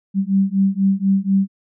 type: beating tone pair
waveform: sine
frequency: 192.6 / 196.7 Hz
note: G3 / G3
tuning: -30 / +6 cents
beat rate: 4.1 Hz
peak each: -17 dBFS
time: 0.14-1.48 s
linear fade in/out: 50 ms
effects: none